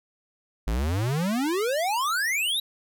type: exponential sweep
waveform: square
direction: up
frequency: 50.1 to 3930 Hz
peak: -24 dBFS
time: 0.67-2.6 s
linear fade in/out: 5 ms
effects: none